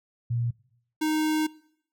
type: tone pair in turn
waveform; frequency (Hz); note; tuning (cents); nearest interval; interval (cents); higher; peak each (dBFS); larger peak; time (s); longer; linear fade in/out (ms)
sine / square; 118.5 / 310.2; A#2 / D#4; +29 / -5; octave + perfect fourth; 1666; second; -24; neither; 0.3-0.51 / 1.01-1.47; second; 10
effects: noise-tail reverb RT60 0.7 s tail -22 dB re dry